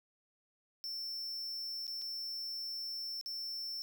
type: tone with dropouts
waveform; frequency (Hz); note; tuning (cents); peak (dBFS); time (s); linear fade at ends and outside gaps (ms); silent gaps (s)
square; 5380; E8; +34; -39; 0.84-3.82; 0; 1.868-1.878 / 2.015-2.019 / 3.212-3.26
effects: none